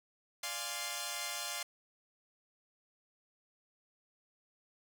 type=chord; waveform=5% pulse; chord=D half-diminished seventh; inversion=none; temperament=equal; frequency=587.3 / 698.5 / 830.6 / 1046.5 Hz; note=D5 / F5 / Ab5 / C6; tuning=0 / 0 / 0 / 0 cents; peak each=-33 / -30 / -33 / -31 dBFS; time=0.43-1.63 s; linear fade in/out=5 ms; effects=none